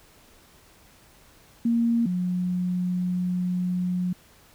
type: tone pair in turn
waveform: sine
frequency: 233.1 / 180.15 Hz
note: A#3 / F#3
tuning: 0 / -46 cents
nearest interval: major third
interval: 446 cents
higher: first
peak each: -19 / -23 dBFS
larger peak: first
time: 1.65-2.06 / 2.06-4.13 s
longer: second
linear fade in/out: 5 ms
effects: pink hiss -55 dBFS RMS until 4.54 s